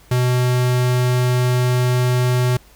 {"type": "tone", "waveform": "square", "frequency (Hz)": 124.9, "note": "B2", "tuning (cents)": 20, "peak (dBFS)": -15, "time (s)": [0.11, 2.57], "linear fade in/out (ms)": 5, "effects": ["added 52 Hz sine -49 dBFS peak until 2.75 s", "pink hiss -50 dBFS RMS until 2.75 s"]}